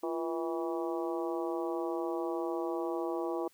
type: harmonic tone with a mistuned harmonic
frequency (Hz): 162.4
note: E3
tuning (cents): -26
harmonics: 2 / 3 / 4 / 5 / 6 / 7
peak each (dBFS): -34 / -38 / -40 / -42 / -44 / -45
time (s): 0.03-3.48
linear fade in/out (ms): 5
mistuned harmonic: 2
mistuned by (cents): +94
effects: white hiss -66 dBFS RMS until 3.53 s